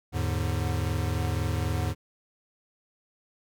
square tone cluster, 81 / 104.9 / 146.5 Hz, E2 / G#2 / D3, -30 / +18 / -4 cents, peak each -30 / -30 / -35 dBFS, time 0.12-1.95 s, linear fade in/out 50 ms, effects none

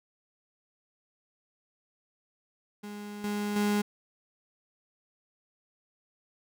35% pulse tone with level steps, 206.7 Hz, G#3, 8 cents flat, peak -37 / -28 / -23 dBFS, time 2.83-3.82 s, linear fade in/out 10 ms, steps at 3.24 / 3.56 s, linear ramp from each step 2 ms, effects none

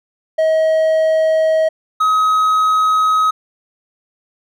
triangle tone pair in turn, 636 / 1269.2 Hz, D#5 / D#6, +38 / +34 cents, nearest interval octave, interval 1196 cents, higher second, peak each -9 dBFS, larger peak neither, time 0.38-1.69 / 2-3.31 s, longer neither, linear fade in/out 10 ms, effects none

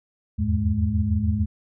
sine tone cluster, 79.7 / 86.3 / 103.8 / 210.9 Hz, D#2 / F2 / G#2 / G#3, +42 / -20 / 0 / +27 cents, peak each -25 dBFS, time 0.38-1.46 s, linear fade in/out 20 ms, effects none

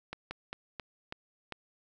slowing click train, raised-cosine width 0.3 ms, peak -22 dBFS, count 6, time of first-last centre 0.13-1.523 s, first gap 180 ms, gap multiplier 1.22, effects none

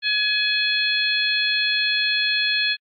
harmonic tone, 844 Hz, G#5, 28 cents sharp, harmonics 2 / 3 / 4 / 5, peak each -24 / -24 / -24 / -24 dBFS, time 0.02-2.77 s, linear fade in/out 50 ms, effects AAC 64 kbps

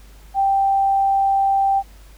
sine tone, 784 Hz, G5, in tune, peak -14 dBFS, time 0.34-1.83 s, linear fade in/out 50 ms, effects added 50 Hz sine -42 dBFS peak until 2.17 s + pink hiss -51 dBFS RMS until 2.17 s

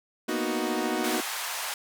sawtooth chord, B major seventh, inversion third, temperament equal, 233.1 / 246.9 / 311.1 / 370 Hz, A#3 / B3 / D#4 / F#4, 0 / 0 / 0 / 0 cents, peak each -30 / -29 / -27 / -27 dBFS, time 0.28-1.21 s, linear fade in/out 10 ms
pink band-pass noise, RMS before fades -33 dBFS, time 1.04-1.74 s, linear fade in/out 2 ms, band 760 to 16000 Hz, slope 24 dB/octave
effects none

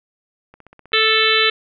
click train, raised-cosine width 0.5 ms, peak -28 dBFS, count 13, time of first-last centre 0.54-1.299 s, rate 15.8 Hz
harmonic tone, 440 Hz, A4, in tune, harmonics 1 / 3 / 4 / 5 / 6 / 7 / 8 / 9, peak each -21 / -21 / -21 / -21 / -21 / -21 / -21 / -21 dBFS, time 0.93-1.5 s, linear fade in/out 5 ms
effects none

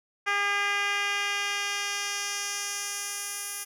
10% pulse tone with band-pass filter sweep, 404.8 Hz, G#4, 44 cents flat, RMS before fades -30 dBFS, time 0.26-3.65 s, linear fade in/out 20 ms, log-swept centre 1800 to 11000 Hz, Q 1.1, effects none

